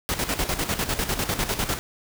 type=noise with tremolo; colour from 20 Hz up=pink; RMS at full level=-24 dBFS; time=0.09-1.79 s; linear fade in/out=0 ms; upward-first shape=square; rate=10 Hz; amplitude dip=65%; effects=none